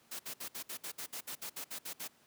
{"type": "noise bursts", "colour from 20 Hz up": "white", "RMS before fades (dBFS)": -42, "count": 14, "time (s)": [0.11, 2.079], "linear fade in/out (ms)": 10, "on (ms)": 84, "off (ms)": 61, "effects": ["pink hiss -66 dBFS RMS until 2.26 s", "high-pass 150 Hz 12 dB/octave"]}